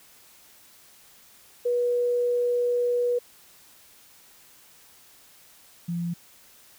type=tone pair in turn; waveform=sine; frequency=485.8 / 171.76 Hz; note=B4 / F3; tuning=-29 / -29 cents; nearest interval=octave + tritone; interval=1800 cents; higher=first; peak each=-21 / -26 dBFS; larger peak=first; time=1.65-3.19 / 5.88-6.14 s; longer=first; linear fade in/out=10 ms; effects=white hiss -54 dBFS RMS until 6.78 s